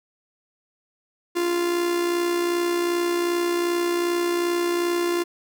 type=tone with amplitude modulation; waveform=45% pulse; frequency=347.6 Hz; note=F4; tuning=8 cents flat; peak=-19 dBFS; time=1.35-5.24 s; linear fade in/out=20 ms; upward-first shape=sine; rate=62.6 Hz; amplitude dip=40%; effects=none